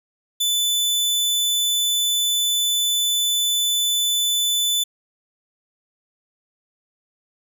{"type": "tone", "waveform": "sawtooth", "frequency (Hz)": 3500, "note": "A7", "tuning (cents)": -10, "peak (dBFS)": -15, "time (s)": [0.4, 4.84], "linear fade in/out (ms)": 10, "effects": []}